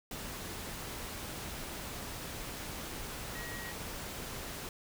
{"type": "tone in noise", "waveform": "sine", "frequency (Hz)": 1899, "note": "A#6", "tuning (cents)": 32, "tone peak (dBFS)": -44, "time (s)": [3.35, 3.72], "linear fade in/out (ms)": 2, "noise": "pink", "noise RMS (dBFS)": -42, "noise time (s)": [0.11, 4.69], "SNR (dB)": -5, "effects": []}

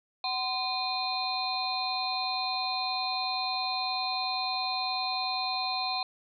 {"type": "tone cluster", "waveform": "sine", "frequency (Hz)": [752, 1029, 2451, 3664, 4129], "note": ["F#5", "C6", "D#7", "A#7", "C8"], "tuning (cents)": [28, -29, -27, -31, -24], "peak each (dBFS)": [-33, -36, -39, -40, -32], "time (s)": [0.24, 6.03], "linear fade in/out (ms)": 2, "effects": []}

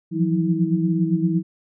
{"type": "tone cluster", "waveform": "sine", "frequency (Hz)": [164.6, 174.3, 182.1, 323], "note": ["E3", "F3", "F#3", "E4"], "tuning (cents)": [-2, -3, -27, -35], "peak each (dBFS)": -23, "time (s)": [0.11, 1.43], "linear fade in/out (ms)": 50, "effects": []}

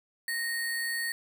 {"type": "tone with sample-and-hold", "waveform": "sine", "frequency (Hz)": 1861, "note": "A#6", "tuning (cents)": -3, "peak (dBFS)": -29, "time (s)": [0.28, 1.12], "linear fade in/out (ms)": 2, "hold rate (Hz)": 6300, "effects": []}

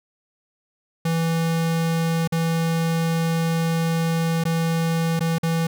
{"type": "tone with dropouts", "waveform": "square", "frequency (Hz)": 164.81, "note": "E3", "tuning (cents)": 0, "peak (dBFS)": -20, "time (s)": [1.05, 5.67], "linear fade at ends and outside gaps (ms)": 5, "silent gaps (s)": [[2.276, 2.322], [4.439, 4.452], [5.194, 5.206], [5.384, 5.431]], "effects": []}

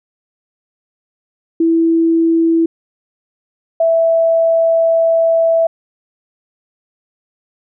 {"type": "tone pair in turn", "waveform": "sine", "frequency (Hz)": [329.6, 659.2], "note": ["E4", "E5"], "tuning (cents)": [0, 0], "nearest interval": "octave", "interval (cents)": 1200, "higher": "second", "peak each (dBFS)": -9, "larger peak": "neither", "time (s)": [[1.6, 2.66], [3.8, 5.67]], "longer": "second", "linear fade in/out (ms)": 5, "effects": []}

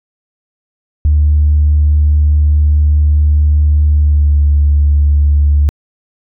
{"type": "tone with pitch glide", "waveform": "sine", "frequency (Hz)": [74.6, 72.77], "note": ["D2", "D2"], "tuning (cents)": [28, -15], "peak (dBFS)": -5, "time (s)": [1.05, 5.69], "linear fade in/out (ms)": 0, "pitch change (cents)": -43, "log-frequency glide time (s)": [3.93, 4.4], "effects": ["tanh soft clip ceiling -2 dBFS"]}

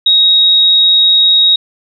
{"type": "tone", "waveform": "sine", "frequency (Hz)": 3781, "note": "A#7", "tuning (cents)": 24, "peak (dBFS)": -5, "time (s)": [0.06, 1.56], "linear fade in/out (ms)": 5, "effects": []}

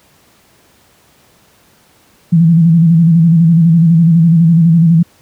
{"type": "tone with vibrato", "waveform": "sine", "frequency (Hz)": 166, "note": "E3", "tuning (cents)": 12, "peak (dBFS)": -4, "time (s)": [2.32, 5.03], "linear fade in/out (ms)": 10, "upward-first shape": "square", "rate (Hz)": 12, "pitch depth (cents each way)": 55, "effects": ["pink hiss -49 dBFS RMS until 5.21 s", "high-pass 80 Hz 12 dB/octave"]}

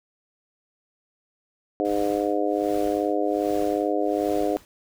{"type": "harmonic tone", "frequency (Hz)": 102.5, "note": "G#2", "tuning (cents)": -22, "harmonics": [3, 4, 5, 6, 7], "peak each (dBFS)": [-26, -27, -28, -29, -29], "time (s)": [1.8, 4.57], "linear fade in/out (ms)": 0}
{"type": "noise with tremolo", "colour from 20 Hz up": "pink", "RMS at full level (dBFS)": -41, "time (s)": [1.85, 4.65], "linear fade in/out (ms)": 0, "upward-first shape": "sine", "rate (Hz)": 1.3, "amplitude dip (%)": 95}
{"effects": []}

